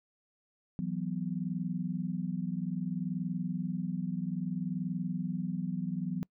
sine chord, E suspended second, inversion none, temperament just, 164.81 / 185.42 / 247.2 Hz, E3 / F#3 / B3, 0 / +4 / +2 cents, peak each -36 / -34 / -39 dBFS, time 0.79-6.23 s, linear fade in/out 0 ms, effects noise-tail reverb RT60 0.1 s tail -25 dB re dry

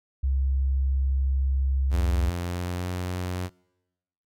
sine tone, 67 Hz, C2, 42 cents sharp, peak -21 dBFS, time 0.23-2.3 s, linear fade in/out 10 ms
sawtooth tone with pitch glide, 87.31 to 90.39 Hz, F2 to F#2, 0 to -40 cents, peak -24 dBFS, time 1.9-3.5 s, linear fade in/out 50 ms, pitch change +60 cents, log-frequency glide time 2.36-2.96 s
effects noise-tail reverb RT60 1.0 s tail -26 dB re dry

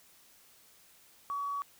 triangle tone with tanh clipping, 1132 Hz, C#6, 36 cents sharp, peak -32 dBFS, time 1.3-1.62 s, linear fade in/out 0 ms, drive 2 dB, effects white hiss -61 dBFS RMS until 1.79 s

